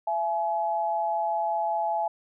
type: tone pair together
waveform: sine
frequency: 673 / 847.9 Hz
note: E5 / G#5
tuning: +36 / +36 cents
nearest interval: major third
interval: 400 cents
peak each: -28 / -26 dBFS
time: 0.07-2.08 s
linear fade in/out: 5 ms
effects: none